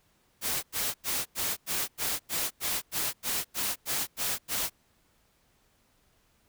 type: noise bursts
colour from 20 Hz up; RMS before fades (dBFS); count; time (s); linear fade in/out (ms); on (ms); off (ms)
white; -30; 14; 0.41-4.699; 50; 220; 93
effects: pink hiss -68 dBFS RMS until 6.48 s